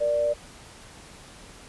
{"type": "tone pair together", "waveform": "sine", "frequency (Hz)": [471.1, 589], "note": ["A#4", "D5"], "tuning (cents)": [18, 5], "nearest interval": "major third", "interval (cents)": 387, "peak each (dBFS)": [-32, -21], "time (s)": [0, 0.34], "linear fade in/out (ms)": 20, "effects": ["pink hiss -47 dBFS RMS until 1.68 s", "resampled to 24000 Hz"]}